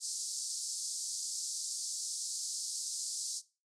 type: band-pass noise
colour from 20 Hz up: white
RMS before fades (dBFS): -39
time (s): 0-3.42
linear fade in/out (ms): 50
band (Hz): 4500 to 9000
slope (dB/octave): 48
effects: noise-tail reverb RT60 0.3 s tail -18 dB re dry